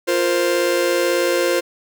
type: chord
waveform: 45% pulse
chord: F suspended fourth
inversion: none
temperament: just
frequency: 349.2 / 465.6 / 523.8 Hz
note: F4 / Bb4 / C5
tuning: 0 / -2 / +2 cents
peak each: -20 / -24 / -19 dBFS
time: 0.07-1.61 s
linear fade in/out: 20 ms
effects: none